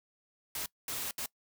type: noise bursts at uneven times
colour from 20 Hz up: white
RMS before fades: -37 dBFS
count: 3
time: 0.55-0.66 / 0.88-1.11 / 1.18-1.26 s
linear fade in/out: 2 ms
effects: noise-tail reverb RT60 0.1 s tail -22 dB re dry